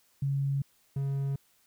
sine / triangle tone pair in turn, 138.59 / 138.04 Hz, C#3 / C#3, 0 / -7 cents, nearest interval unison, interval 7 cents, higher first, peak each -26 dBFS, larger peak neither, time 0.22-0.62 / 0.96-1.36 s, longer neither, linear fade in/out 5 ms, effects white hiss -67 dBFS RMS until 1.66 s

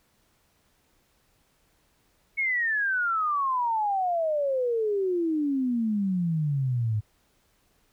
sine exponential sweep, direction down, 2216 to 103.83 Hz, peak -23 dBFS, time 2.37-7.01 s, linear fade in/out 20 ms, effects pink hiss -67 dBFS RMS until 7.92 s

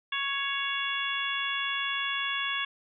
harmonic tone with a mistuned harmonic, 555 Hz, C#5, 2 cents sharp, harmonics 2 / 3 / 4 / 5 / 6, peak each -35 / -34 / -36 / -34 / -34 dBFS, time 0.12-2.65 s, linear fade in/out 5 ms, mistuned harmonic 6, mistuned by +29 cents, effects none

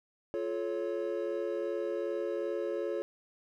triangle chord, F augmented, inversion none, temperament equal with one note detuned, 349.2 / 431.9 / 554.4 Hz, F4 / A4 / C#5, 0 / -32 / 0 cents, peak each -34 dBFS, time 0.34-3.02 s, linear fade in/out 0 ms, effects none

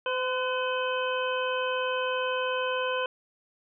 harmonic tone with a mistuned harmonic, 511 Hz, C5, 41 cents flat, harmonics 1 / 2 / 3 / 5 / 6, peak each -29 / -32 / -34 / -36 / -37 dBFS, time 0.06-3.06 s, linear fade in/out 2 ms, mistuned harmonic 3, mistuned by -33 cents, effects none

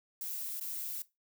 violet noise with dropouts, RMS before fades -39 dBFS, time 0.21-1.02 s, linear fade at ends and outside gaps 2 ms, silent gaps 0.598-0.61 s, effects noise-tail reverb RT60 0.2 s tail -17 dB re dry

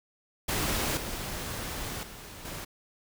pink noise with level steps, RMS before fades -29 / -36 / -45 / -39 dBFS, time 0.48-2.65 s, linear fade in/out 10 ms, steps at 0.97 / 2.03 / 2.45 s, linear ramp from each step 2 ms, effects none

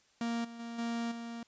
45% pulse tone with level steps, 233.1 Hz, A#3, in tune, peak -32 / -45 / -40 / -33 / -40 dBFS, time 0.21-1.43 s, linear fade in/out 2 ms, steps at 0.44 / 0.59 / 0.78 / 1.11 s, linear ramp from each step 10 ms, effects white hiss -68 dBFS RMS until 1.47 s + resampled to 16000 Hz

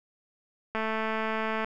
click train, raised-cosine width 0.5 ms, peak -16 dBFS, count 198, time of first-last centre 0.75-1.645 s, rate 220 Hz, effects none

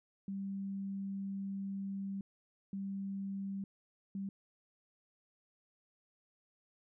sine tone bursts at uneven times, 196 Hz, G3, in tune, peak -37 dBFS, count 3, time 0.28-2.21 / 2.73-3.64 / 4.15-4.29 s, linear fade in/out 2 ms, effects none

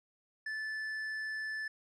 triangle tone with tanh clipping, 1747 Hz, A6, 13 cents flat, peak -37 dBFS, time 0.46-1.68 s, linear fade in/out 5 ms, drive 10 dB, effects none

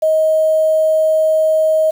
sine tone with quantisation, 630 Hz, D#5, 21 cents sharp, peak -10 dBFS, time 0.02-1.91 s, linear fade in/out 10 ms, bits 6, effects none

